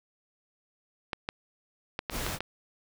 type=clicks; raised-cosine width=0.3 ms; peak=-15 dBFS; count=6; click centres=1.132 / 1.289 / 1.991 / 2.098 / 2.265 / 2.406 s
type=noise; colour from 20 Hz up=pink; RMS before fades=-34 dBFS; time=2.1-2.39 s; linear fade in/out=50 ms
effects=none